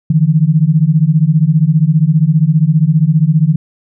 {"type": "beating tone pair", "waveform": "sine", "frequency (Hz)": [149.3, 164.3], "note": ["D3", "E3"], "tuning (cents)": [29, -5], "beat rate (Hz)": 15, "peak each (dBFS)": -10, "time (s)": [0.1, 3.56], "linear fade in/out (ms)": 5, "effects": []}